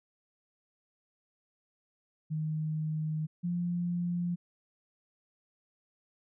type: tone pair in turn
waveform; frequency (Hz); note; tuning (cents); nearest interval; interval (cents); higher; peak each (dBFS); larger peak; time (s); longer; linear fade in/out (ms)
sine; 155.56 / 174.61; D#3 / F3; 0 / 0; major second; 200; second; -30 / -29; second; 2.3-3.27 / 3.43-4.36; first; 20
effects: none